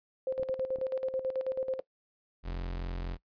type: tone with tremolo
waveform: sine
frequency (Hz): 523.3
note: C5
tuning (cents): 0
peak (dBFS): -28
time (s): 0.27-1.8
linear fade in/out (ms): 2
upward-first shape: square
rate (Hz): 9.2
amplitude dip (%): 70
type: clicks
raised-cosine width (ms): 2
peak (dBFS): -33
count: 5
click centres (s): 0.397 / 0.427 / 0.495 / 0.593 / 0.786
type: tone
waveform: 40% pulse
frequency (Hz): 44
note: F1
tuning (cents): +14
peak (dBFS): -33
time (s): 2.43-3.18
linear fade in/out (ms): 50
effects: noise-tail reverb RT60 0.1 s tail -20 dB re dry + resampled to 11025 Hz